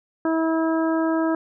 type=harmonic tone; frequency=323.7 Hz; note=E4; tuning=31 cents flat; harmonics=1 / 2 / 3 / 4 / 5; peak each=-20 / -26 / -30 / -32 / -34 dBFS; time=0.25-1.35 s; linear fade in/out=2 ms; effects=none